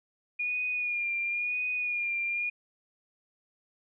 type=tone with vibrato; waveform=sine; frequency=2434 Hz; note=D#7; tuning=39 cents flat; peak=-28 dBFS; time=0.39-2.5 s; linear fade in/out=10 ms; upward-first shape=sine; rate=0.97 Hz; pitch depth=38 cents each way; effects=none